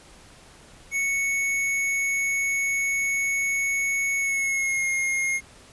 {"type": "tone with pitch glide", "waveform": "square", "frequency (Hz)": [2214, 2142], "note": ["C#7", "C7"], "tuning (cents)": [-3, 40], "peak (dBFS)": -23, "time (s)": [0.91, 5.41], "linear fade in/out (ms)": 50, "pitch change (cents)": -57, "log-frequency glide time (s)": [4.18, 4.88], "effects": ["pink hiss -50 dBFS RMS until 5.72 s", "resampled to 24000 Hz"]}